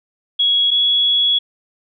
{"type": "tone pair in turn", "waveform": "sine", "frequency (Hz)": [3333, 3360], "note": ["G#7", "G#7"], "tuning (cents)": [5, 19], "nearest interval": "unison", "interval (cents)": 14, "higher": "second", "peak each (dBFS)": -12, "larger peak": "neither", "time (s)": [[0.39, 0.71], [0.71, 1.39]], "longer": "second", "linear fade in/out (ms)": 10, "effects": []}